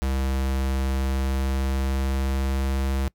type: tone with pitch glide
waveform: square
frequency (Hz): 66.5 to 67.16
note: C2 to C2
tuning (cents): +29 to +46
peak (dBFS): -23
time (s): 0.02-3.08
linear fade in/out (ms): 0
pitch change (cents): +17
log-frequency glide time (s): 0.87-2.88
effects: noise-tail reverb RT60 0.1 s tail -23 dB re dry